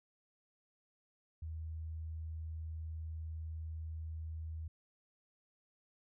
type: tone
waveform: sine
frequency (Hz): 79.9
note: D#2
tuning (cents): +47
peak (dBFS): -40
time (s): 1.42-4.68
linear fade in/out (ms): 5
effects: none